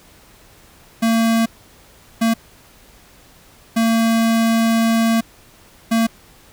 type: tone bursts at uneven times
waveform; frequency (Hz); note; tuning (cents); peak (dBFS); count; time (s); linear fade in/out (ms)
square; 227.1; A#3; -45; -14; 4; 1.02-1.46 / 2.21-2.34 / 3.76-5.21 / 5.91-6.07; 10
effects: pink hiss -48 dBFS RMS until 6.52 s